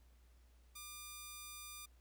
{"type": "tone", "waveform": "5% pulse", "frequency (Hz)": 1200, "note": "D6", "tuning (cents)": 37, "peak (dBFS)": -37, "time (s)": [0.75, 1.86], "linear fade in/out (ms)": 10, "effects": ["added 60 Hz sine -63 dBFS peak until 2 s", "pink hiss -75 dBFS RMS until 2 s"]}